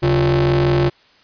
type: ring-modulated tone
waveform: 45% pulse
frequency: 106.7 Hz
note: G#2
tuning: 47 cents sharp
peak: -10 dBFS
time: 0.02-0.9 s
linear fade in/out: 20 ms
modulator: 244 Hz
effects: white hiss -52 dBFS RMS until 1.23 s + resampled to 11025 Hz